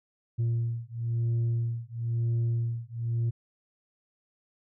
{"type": "beating tone pair", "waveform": "sine", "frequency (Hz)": [116.1, 117.1], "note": ["A#2", "A#2"], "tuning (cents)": [-7, 8], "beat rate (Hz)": 1, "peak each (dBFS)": -27, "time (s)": [0.38, 3.31], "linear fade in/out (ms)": 20, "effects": ["tanh soft clip ceiling -23 dBFS"]}